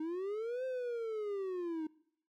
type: linear two-way sweep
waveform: triangle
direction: up then down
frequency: 307.1 to 523.3 to 307.1 Hz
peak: -33 dBFS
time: 0-1.87 s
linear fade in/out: 5 ms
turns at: 0.65 s
effects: noise-tail reverb RT60 0.7 s tail -22 dB re dry + MP3 64 kbps